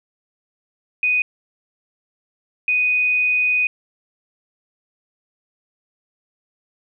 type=tone bursts at uneven times; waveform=sine; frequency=2489 Hz; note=D#7; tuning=in tune; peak=-15 dBFS; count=2; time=1.03-1.22 / 2.68-3.67 s; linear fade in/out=2 ms; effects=none